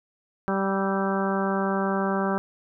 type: harmonic tone with a mistuned harmonic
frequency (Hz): 194.7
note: G3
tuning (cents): -12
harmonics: 1 / 2 / 3 / 4 / 5 / 6 / 7 / 8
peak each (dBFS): -26 / -29 / -31 / -32 / -33 / -34 / -34 / -35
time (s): 0.48-2.38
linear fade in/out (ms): 0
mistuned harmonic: 7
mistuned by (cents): -38
effects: none